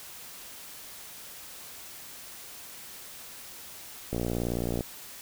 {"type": "click train", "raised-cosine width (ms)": 2, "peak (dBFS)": -17, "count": 41, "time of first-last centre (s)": [4.13, 4.808], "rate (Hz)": 59, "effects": ["white hiss -45 dBFS RMS until 5.21 s"]}